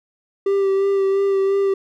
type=tone with vibrato; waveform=triangle; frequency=392 Hz; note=G4; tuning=in tune; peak=-13 dBFS; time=0.46-1.74 s; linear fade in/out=5 ms; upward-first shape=sine; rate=2.9 Hz; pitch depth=20 cents each way; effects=none